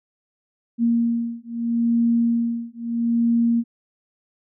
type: beating tone pair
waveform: sine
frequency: 233.1 / 233.87 Hz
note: A#3 / A#3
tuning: 0 / +6 cents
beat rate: 0.77 Hz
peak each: -21 dBFS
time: 0.78-3.64 s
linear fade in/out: 50 ms
effects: none